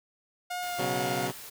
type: tone with vibrato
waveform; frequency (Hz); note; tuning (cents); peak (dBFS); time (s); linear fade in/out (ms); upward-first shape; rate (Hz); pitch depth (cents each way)
sawtooth; 713; F5; +36; -28; 0.5-1.28; 10; sine; 2.7; 14
type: noise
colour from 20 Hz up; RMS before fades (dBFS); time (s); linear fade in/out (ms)
white; -44; 0.62-1.5; 10
type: chord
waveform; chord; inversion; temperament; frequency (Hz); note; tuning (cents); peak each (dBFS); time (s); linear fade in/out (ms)
10% pulse; B suspended second; none; equal; 123.47 / 138.59 / 185; B2 / C#3 / F#3; 0 / 0 / 0; -26; 0.78-1.32; 20
effects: none